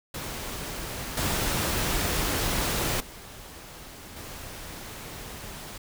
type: noise with level steps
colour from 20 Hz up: pink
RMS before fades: -35 / -27 / -44 / -40 dBFS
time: 0.14-5.78 s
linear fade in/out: 5 ms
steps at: 1.17 / 3 / 4.16 s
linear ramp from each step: 5 ms
effects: none